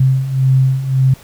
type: beating tone pair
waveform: sine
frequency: 130.81 / 132.61 Hz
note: C3 / C3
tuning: 0 / +24 cents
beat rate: 1.8 Hz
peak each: -16 / -11 dBFS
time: 0-1.14 s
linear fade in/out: 5 ms
effects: pink hiss -42 dBFS RMS until 1.23 s